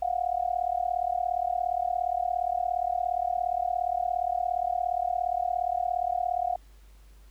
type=tone with amplitude modulation; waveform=sine; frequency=716 Hz; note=F5; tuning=43 cents sharp; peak=-21 dBFS; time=0.02-6.56 s; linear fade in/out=5 ms; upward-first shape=sine; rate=37.2 Hz; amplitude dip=95%; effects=added 50 Hz sine -50 dBFS peak until 7.3 s + pink hiss -63 dBFS RMS until 7.3 s